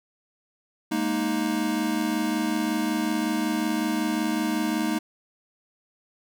square chord, Ab suspended second, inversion none, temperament equal, 207.7 / 233.1 / 311.1 Hz, Ab3 / Bb3 / Eb4, 0 / 0 / 0 cents, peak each -31 / -29 / -27 dBFS, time 0.91-4.99 s, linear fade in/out 10 ms, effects none

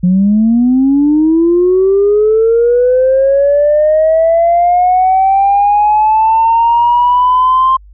sine linear sweep, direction up, 175.6 to 1056 Hz, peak -5 dBFS, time 0.03-7.77 s, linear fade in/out 10 ms, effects tanh soft clip ceiling -2 dBFS + added 50 Hz sine -35 dBFS peak until 7.93 s

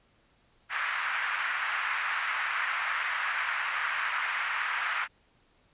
pink band-pass noise, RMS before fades -31 dBFS, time 0.69-5.08 s, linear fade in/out 50 ms, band 1200 to 2300 Hz, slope 24 dB/octave, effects pink hiss -66 dBFS RMS until 5.73 s + resampled to 8000 Hz

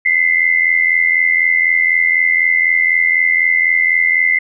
sine tone pair together, 2017 / 2101 Hz, B6 / C7, +36 / +7 cents, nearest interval minor second, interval 71 cents, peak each -13 dBFS, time 0.05-4.39 s, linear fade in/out 10 ms, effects none

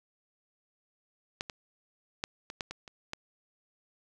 clicks, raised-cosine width 0.2 ms, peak -16 / -22 / -14 / -23 / -16 / -22 / -29 / -18 dBFS, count 8, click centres 1.409 / 1.498 / 2.239 / 2.501 / 2.608 / 2.71 / 2.878 / 3.134 s, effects none

